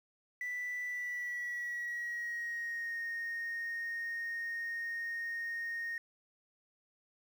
sine tone with pitch glide, 1975.5 to 1853.9 Hz, B6 to A#6, 0 to -10 cents, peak -34 dBFS, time 0.41-5.98 s, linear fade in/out 2 ms, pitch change -110 cents, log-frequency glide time 0.87-2.99 s, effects tanh soft clip ceiling -34 dBFS + 10-bit

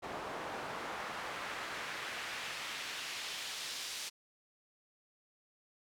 pink noise with band-pass filter sweep, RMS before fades -42 dBFS, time 0.02-4.1 s, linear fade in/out 20 ms, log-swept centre 730 to 5000 Hz, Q 0.92, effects none

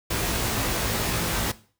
pink noise with comb filter, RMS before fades -26 dBFS, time 0.1-1.52 s, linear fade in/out 10 ms, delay 18 ms, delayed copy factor +0.8, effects noise-tail reverb RT60 0.4 s tail -17 dB re dry

